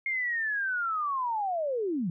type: linear sweep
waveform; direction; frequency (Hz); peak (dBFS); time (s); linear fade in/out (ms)
sine; down; 2146 to 155.4; -27; 0.06-2.1; 2
effects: none